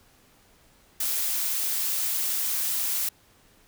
blue noise, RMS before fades -27 dBFS, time 1-3.09 s, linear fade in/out 5 ms, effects pink hiss -59 dBFS RMS until 3.67 s

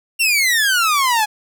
sawtooth exponential sweep, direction down, 2794 to 827 Hz, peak -10 dBFS, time 0.19-1.26 s, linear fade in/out 20 ms, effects none

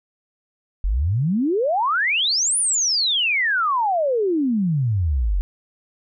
sine exponential two-way sweep, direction up then down, 42.03 to 10050 to 42.03 Hz, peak -17 dBFS, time 0.84-5.41 s, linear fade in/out 0 ms, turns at 2.58 s, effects none

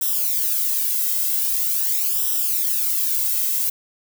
violet noise with flanger, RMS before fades -21 dBFS, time 0.01-3.7 s, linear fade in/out 5 ms, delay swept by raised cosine 0.44 to 1.74 ms, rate 0.44 Hz, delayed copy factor -0.75, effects none

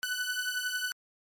sawtooth beating tone pair, 1488 / 1499 Hz, F#6 / F#6, +9 / +22 cents, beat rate 11 Hz, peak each -30 dBFS, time 0.03-0.92 s, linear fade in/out 0 ms, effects MP3 64 kbps

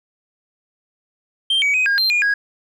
sine tone with pitch steps, 3160 / 2267 / 2515 / 1622 / 4154 / 2430 / 1649 Hz, G7 / C#7 / D#7 / G#6 / C8 / D#7 / G#6, +13 / +38 / +18 / -41 / -13 / -42 / -13 cents, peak -12 dBFS, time 1.5-2.34 s, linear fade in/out 5 ms, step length 120 ms, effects tanh soft clip ceiling -13 dBFS + 9-bit

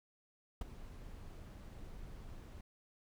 brown noise with ADSR envelope, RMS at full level -36 dBFS, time 0.61-2.61 s, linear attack 4 ms, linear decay 16 ms, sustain -14 dB, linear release 4 ms, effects none

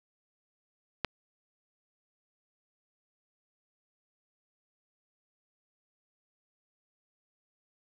click, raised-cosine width 0.3 ms, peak -12 dBFS, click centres 1.047 s, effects none

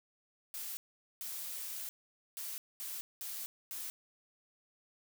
blue noise bursts at uneven times, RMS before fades -42 dBFS, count 6, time 0.54-0.77 / 1.21-1.89 / 2.37-2.58 / 2.8-3.01 / 3.21-3.46 / 3.71-3.9 s, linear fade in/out 0 ms, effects none

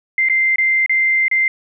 sine tone with dropouts, 2087 Hz, C7, 5 cents flat, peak -12 dBFS, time 0.18-1.48 s, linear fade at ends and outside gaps 2 ms, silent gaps 0.287-0.297 / 0.559-0.583 / 0.862-0.895 / 1.282-1.313 s, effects none

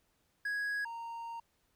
triangle tone pair in turn, 1661.2 / 925.6 Hz, G#6 / A#5, 0 / -13 cents, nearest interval minor seventh, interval 1013 cents, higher first, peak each -31 / -38 dBFS, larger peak first, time 0.45-0.85 / 0.85-1.4 s, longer second, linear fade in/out 5 ms, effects pink hiss -75 dBFS RMS until 1.75 s

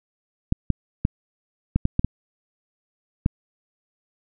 clicks, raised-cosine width 5 ms, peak -6 dBFS, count 8, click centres 0.524 / 0.703 / 1.051 / 1.76 / 1.854 / 1.994 / 2.046 / 3.261 s, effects none

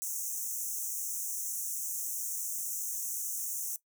pink high-pass noise, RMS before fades -36 dBFS, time 0.02-3.76 s, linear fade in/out 0 ms, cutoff 5900 Hz, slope 96 dB/octave, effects noise-tail reverb RT60 0.1 s tail -18 dB re dry

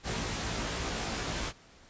pink noise with comb filter, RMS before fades -34 dBFS, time 0.03-1.53 s, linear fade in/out 50 ms, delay 18 ms, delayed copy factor +0.95, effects pink hiss -57 dBFS RMS until 1.89 s + resampled to 16000 Hz

